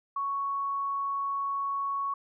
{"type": "tone", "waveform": "sine", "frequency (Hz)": 1111, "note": "C#6", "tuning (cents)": 4, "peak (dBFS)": -28, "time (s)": [0.16, 2.14], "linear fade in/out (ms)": 5, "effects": []}